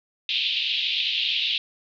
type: band-pass noise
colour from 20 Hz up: pink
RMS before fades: -25 dBFS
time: 0.29-1.58 s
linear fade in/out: 2 ms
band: 2700 to 3900 Hz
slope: 48 dB/octave
effects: none